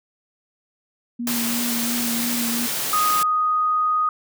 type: tone with vibrato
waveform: sine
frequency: 236.6 Hz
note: A#3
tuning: 26 cents sharp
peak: -24 dBFS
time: 1.19-2.67 s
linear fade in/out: 10 ms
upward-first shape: sine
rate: 2.9 Hz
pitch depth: 24 cents each way
type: high-pass noise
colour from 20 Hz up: white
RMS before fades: -25 dBFS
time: 1.27-3.23 s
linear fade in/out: 2 ms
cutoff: 110 Hz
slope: 48 dB/octave
type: tone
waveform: sine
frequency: 1244.5 Hz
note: D#6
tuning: in tune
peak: -17 dBFS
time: 2.93-4.09 s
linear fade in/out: 2 ms
effects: none